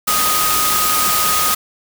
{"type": "tone in noise", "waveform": "sine", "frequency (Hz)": 1248, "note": "D#6", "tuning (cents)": 5, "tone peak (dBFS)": -18, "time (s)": [0.07, 1.55], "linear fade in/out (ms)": 10, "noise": "white", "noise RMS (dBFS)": -17, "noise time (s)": [0.07, 1.55], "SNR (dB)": -4, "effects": []}